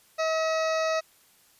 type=harmonic tone; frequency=640 Hz; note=D#5; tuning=49 cents sharp; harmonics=1 / 2 / 3 / 4 / 6 / 7 / 8 / 9 / 10; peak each=-25 / -31 / -35 / -37 / -41 / -42 / -43 / -44 / -45 dBFS; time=0.18-1.01 s; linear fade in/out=20 ms; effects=white hiss -60 dBFS RMS until 1.59 s + resampled to 32000 Hz